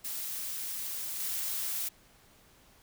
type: noise with level steps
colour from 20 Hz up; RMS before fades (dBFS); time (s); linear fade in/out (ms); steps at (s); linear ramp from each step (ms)
blue; -37 / -34; 0.04-1.89; 10; 1.2; 2
effects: pink hiss -61 dBFS RMS until 2.82 s